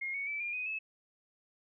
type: tone with pitch steps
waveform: sine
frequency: 2141 / 2225 / 2313 / 2405 / 2499 / 2598 Hz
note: C7 / C#7 / D7 / D7 / D#7 / E7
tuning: +39 / +6 / -27 / +41 / +7 / -26 cents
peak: -34 dBFS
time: 0.01-0.79 s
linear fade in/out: 10 ms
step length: 130 ms
effects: none